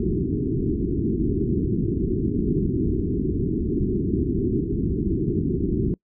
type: low-pass noise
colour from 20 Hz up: white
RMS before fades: -23 dBFS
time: 0-5.94 s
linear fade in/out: 2 ms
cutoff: 400 Hz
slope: 96 dB/octave
effects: noise-tail reverb RT60 0.1 s tail -25 dB re dry